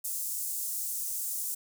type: high-pass noise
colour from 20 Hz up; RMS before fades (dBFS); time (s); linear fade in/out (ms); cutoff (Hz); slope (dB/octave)
pink; -34; 0.04-1.55; 10; 7500; 24
effects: none